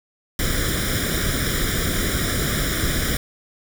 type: noise with comb filter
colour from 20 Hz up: pink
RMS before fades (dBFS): -22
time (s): 0.39-3.17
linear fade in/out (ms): 2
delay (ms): 0.56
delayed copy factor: +0.9
effects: none